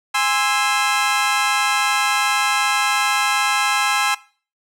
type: chord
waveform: 20% pulse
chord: Ab augmented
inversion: none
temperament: equal with one note detuned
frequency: 823.9 / 1046.5 / 1318.5 Hz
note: Ab5 / C6 / E6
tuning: -14 / 0 / 0 cents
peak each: -16 dBFS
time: 0.14-4.15 s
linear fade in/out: 10 ms
effects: noise-tail reverb RT60 0.4 s tail -20 dB re dry + low-pass 11000 Hz 12 dB/octave